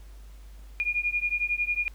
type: beating tone pair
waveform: sine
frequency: 2426 / 2437 Hz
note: D#7 / D#7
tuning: -44 / -37 cents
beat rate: 11 Hz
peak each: -28 dBFS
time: 0.8-1.88 s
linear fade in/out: 0 ms
effects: added 50 Hz sine -43 dBFS peak until 1.94 s + pink hiss -59 dBFS RMS until 1.94 s